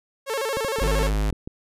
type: tone with vibrato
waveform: sawtooth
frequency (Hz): 492.7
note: B4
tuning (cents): -4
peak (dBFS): -20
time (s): 0.26-1.11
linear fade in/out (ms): 50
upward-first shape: square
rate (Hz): 13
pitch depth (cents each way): 180
type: clicks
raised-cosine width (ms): 3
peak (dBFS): -20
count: 9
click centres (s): 0.571 / 0.648 / 0.786 / 0.827 / 0.863 / 1.016 / 1.137 / 1.327 / 1.475
type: tone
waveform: square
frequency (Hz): 51.91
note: G#1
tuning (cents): 0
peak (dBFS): -21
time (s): 0.81-1.31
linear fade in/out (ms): 5
effects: resampled to 32000 Hz